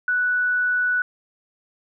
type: tone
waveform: sine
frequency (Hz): 1480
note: F#6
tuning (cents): 0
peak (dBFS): -18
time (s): 0.08-1.02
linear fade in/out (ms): 2
effects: none